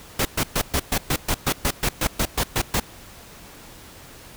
pink noise bursts, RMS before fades -21 dBFS, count 15, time 0.19-2.8 s, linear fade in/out 5 ms, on 62 ms, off 120 ms, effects pink hiss -44 dBFS RMS until 4.36 s

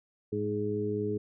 harmonic tone with a mistuned harmonic, 104.5 Hz, G#2, 11 cents sharp, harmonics 1 / 2 / 3 / 4, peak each -36 / -36 / -36 / -31 dBFS, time 0.32-1.18 s, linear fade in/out 10 ms, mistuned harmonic 1, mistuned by +49 cents, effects none

